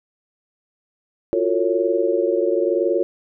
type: tone cluster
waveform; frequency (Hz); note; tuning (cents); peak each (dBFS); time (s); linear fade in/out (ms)
sine; 344.8 / 365.6 / 452.9 / 555; F4 / F#4 / A#4 / C#5; -22 / -21 / -50 / +2; -22; 1.33-3.03; 0
effects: none